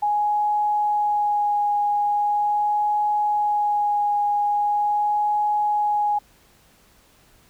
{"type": "tone with vibrato", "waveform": "sine", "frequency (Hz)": 830.6, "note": "G#5", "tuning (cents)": 0, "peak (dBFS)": -18, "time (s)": [0.02, 6.19], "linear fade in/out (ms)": 10, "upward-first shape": "sine", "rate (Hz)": 0.41, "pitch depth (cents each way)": 12, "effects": ["pink hiss -56 dBFS RMS until 7.49 s"]}